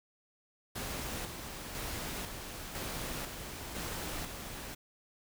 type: noise with tremolo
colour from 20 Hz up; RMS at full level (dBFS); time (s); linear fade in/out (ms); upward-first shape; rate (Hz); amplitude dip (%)
pink; -39; 0.75-4.75; 10; square; 1; 40
effects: none